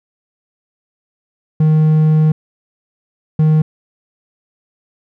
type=tone bursts at uneven times; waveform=triangle; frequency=155.56 Hz; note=D#3; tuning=in tune; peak=-6 dBFS; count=2; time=1.6-2.32 / 3.39-3.62 s; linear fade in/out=5 ms; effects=none